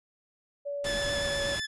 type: tone with pitch glide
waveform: sine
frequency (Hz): 571 to 564.1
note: D5 to C#5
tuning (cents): -49 to +30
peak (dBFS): -31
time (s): 0.65-1.56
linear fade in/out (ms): 20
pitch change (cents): -21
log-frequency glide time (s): 1.19-1.34
type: noise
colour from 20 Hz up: pink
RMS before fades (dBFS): -36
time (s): 0.84-1.6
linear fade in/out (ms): 5
type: tone with vibrato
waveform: 20% pulse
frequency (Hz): 1733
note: A6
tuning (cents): -27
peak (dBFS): -26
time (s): 0.85-1.67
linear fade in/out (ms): 20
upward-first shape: square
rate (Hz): 8.2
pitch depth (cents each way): 13
effects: resampled to 24000 Hz